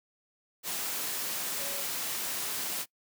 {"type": "tone in noise", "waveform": "sine", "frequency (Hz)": 560, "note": "C#5", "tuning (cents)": 18, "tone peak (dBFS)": -43, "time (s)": [1.57, 1.85], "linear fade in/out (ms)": 50, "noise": "white", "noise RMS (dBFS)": -34, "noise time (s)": [0.63, 2.86], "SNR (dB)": -12, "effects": ["noise-tail reverb RT60 0.1 s tail -23 dB re dry", "high-pass 150 Hz 12 dB/octave"]}